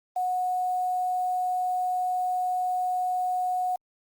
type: tone with quantisation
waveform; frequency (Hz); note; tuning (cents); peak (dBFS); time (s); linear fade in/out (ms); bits
sine; 731; F#5; -21; -24; 0.16-3.76; 5; 8
effects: Opus 48 kbps